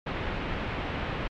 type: low-pass noise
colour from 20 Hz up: pink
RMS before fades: -32 dBFS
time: 0.06-1.28 s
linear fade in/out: 10 ms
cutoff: 3000 Hz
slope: 24 dB/octave
effects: MP3 96 kbps